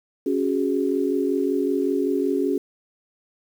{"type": "chord", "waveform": "sine", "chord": "C# suspended fourth", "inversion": "none", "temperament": "equal", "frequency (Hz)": [277.2, 370, 415.3], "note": ["C#4", "F#4", "G#4"], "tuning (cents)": [0, 0, 0], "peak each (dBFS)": [-23, -24, -25], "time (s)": [0.26, 2.58], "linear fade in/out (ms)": 5, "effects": ["8-bit"]}